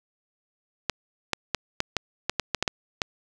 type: clicks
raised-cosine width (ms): 0.2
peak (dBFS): -6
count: 11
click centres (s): 0.897 / 1.333 / 1.547 / 1.804 / 1.967 / 2.296 / 2.397 / 2.547 / 2.626 / 2.678 / 3.018
effects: none